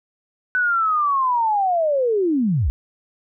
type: linear sweep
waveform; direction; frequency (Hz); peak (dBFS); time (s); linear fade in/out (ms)
sine; down; 1508 to 51.8; -16; 0.55-2.7; 0
effects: none